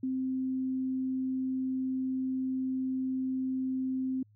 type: tone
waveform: sine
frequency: 260.5 Hz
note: C4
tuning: 7 cents flat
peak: -29 dBFS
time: 0.03-4.23 s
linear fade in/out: 5 ms
effects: added 105 Hz sine -59 dBFS peak until 4.35 s